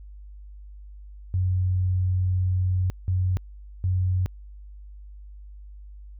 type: tone bursts at uneven times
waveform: sine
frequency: 92.1 Hz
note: F#2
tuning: 7 cents flat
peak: -20 dBFS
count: 3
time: 1.34-2.9 / 3.08-3.37 / 3.84-4.26 s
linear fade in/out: 0 ms
effects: added 50 Hz sine -40 dBFS peak until 6.19 s